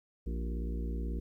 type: harmonic tone with a mistuned harmonic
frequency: 58.27 Hz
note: A#1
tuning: in tune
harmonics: 1 / 3 / 4 / 5 / 6 / 7 / 8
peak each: -33 / -43 / -45 / -47 / -49 / -50 / -51 dBFS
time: 0.26-1.2 s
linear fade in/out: 10 ms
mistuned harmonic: 7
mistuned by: -85 cents
effects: 12-bit